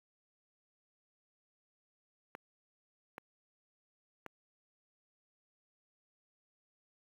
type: clicks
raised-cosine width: 0.5 ms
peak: -28 dBFS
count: 3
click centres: 2.351 / 3.181 / 4.263 s
effects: high-pass 150 Hz 12 dB/octave + 9-bit